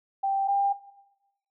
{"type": "tone pair in turn", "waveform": "sine", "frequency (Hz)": [784, 797.2], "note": ["G5", "G5"], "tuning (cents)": [0, 29], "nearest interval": "unison", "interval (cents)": 29, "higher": "second", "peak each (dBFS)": [-23, -21], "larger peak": "second", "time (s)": [[0.23, 0.48], [0.48, 0.73]], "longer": "neither", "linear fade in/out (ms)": 10, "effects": ["noise-tail reverb RT60 1.0 s tail -17 dB re dry"]}